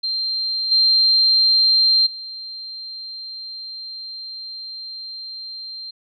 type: tone with level steps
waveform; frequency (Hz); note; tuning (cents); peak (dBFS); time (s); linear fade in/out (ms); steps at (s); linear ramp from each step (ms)
sine; 4161; C8; -10; -20 / -12 / -30; 0.03-5.91; 10; 0.71 / 2.06; 10
effects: none